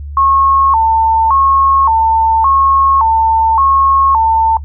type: tone with vibrato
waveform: sine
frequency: 987.8 Hz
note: B5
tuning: in tune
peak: -7 dBFS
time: 0.17-4.57 s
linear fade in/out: 2 ms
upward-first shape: square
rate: 0.88 Hz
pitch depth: 170 cents each way
effects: noise-tail reverb RT60 0.1 s tail -20 dB re dry + added 72 Hz sine -22 dBFS peak until 4.64 s